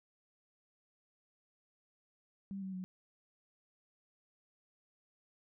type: tone with pitch steps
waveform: sine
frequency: 196 / 190.31 / 184.79 Hz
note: G3 / F#3 / F#3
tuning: 0 / +49 / -2 cents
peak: -39 dBFS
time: 2.51-2.84 s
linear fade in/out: 0 ms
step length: 110 ms
effects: none